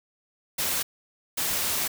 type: noise bursts at uneven times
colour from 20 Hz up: white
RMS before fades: -27 dBFS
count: 2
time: 0.58-0.83 / 1.37-1.88 s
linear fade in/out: 10 ms
effects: none